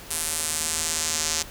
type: tone with band-pass filter sweep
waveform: square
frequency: 79.3 Hz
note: D#2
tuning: 33 cents sharp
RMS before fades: -27 dBFS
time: 0.1-1.43 s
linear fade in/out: 10 ms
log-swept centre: 9800 to 6500 Hz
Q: 2
effects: pink hiss -42 dBFS RMS until 1.5 s